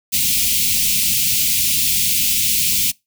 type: band-stop noise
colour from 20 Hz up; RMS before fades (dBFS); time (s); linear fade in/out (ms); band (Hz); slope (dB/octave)
white; -17; 0.12-2.92; 20; 250 to 2300; 48
effects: noise-tail reverb RT60 0.2 s tail -24 dB re dry